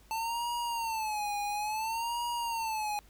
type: tone with vibrato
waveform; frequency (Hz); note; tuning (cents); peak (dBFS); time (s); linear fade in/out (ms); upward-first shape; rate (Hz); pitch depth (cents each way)
square; 884; A5; +8; -32; 0.11-2.99; 0; sine; 0.58; 130
effects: added 50 Hz sine -59 dBFS peak until 3.09 s + pink hiss -62 dBFS RMS until 3.09 s